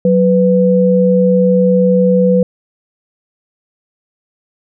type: tone pair together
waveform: sine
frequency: 185 / 497.3 Hz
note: F#3 / B4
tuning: 0 / +12 cents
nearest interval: octave + perfect fourth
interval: 1712 cents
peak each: -10 dBFS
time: 0.05-2.43 s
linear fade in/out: 2 ms
effects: none